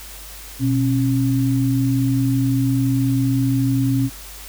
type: tone pair together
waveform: sine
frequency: 123.47 / 271.5 Hz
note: B2 / C#4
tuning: 0 / -36 cents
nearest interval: octave + major second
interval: 1364 cents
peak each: -18 dBFS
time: 0.59-4.1 s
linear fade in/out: 50 ms
effects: added 50 Hz sine -39 dBFS peak until 4.48 s + white hiss -38 dBFS RMS until 4.48 s